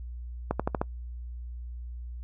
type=accelerating click train; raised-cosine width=1 ms; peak=-12 dBFS; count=5; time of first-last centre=0.51-0.815 s; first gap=86 ms; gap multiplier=0.92; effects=noise-tail reverb RT60 0.1 s tail -25 dB re dry + added 60 Hz sine -36 dBFS peak until 2.23 s